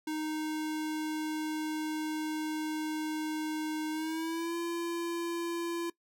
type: tone with pitch glide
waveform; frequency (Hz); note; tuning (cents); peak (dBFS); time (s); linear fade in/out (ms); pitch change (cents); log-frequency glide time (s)
square; 310 to 340; D#4 to F4; -6 to -46; -33; 0.07-5.9; 5; +160; 3.91-4.56
effects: noise-tail reverb RT60 0.1 s tail -20 dB re dry